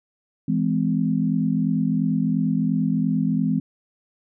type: chord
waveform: sine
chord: E augmented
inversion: none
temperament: equal with one note detuned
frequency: 164.81 / 207.7 / 256.4 Hz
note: E3 / G#3 / B#3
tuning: 0 / 0 / -35 cents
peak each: -23 dBFS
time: 0.48-3.6 s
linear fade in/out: 5 ms
effects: none